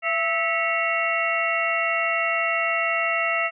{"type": "tone cluster", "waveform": "sine", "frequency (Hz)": [672, 1307, 1955, 2204, 2743], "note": ["E5", "E6", "B6", "C#7", "F7"], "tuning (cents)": [33, -15, -18, -11, -32], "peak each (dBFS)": -27, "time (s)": [0.02, 3.51], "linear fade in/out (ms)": 50, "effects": []}